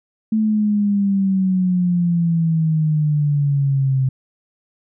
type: exponential sweep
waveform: sine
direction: down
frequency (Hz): 220 to 130.81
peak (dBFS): -14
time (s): 0.32-4.09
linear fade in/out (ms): 5
effects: none